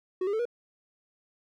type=tone with pitch steps; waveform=triangle; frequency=370 / 403.5 / 440 / 479.8 Hz; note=F#4 / G#4 / A4 / A#4; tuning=0 / -50 / 0 / +50 cents; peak=-24 dBFS; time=0.21-0.454 s; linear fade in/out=5 ms; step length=61 ms; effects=none